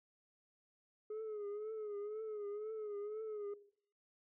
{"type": "tone with vibrato", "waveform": "sine", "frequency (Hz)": 423.1, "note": "G#4", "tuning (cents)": 32, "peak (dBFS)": -38, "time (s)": [1.1, 3.54], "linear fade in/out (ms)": 5, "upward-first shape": "triangle", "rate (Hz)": 2, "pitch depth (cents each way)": 84, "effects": ["noise-tail reverb RT60 0.6 s tail -19 dB re dry", "tanh soft clip ceiling -40 dBFS"]}